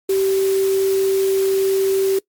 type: tone in noise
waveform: sine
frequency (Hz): 386.6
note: G4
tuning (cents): -24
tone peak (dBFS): -14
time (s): 0.09-2.19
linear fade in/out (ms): 5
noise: white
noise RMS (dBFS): -31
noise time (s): 0.09-2.19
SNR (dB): +14
effects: noise-tail reverb RT60 0.1 s tail -21 dB re dry + MP3 96 kbps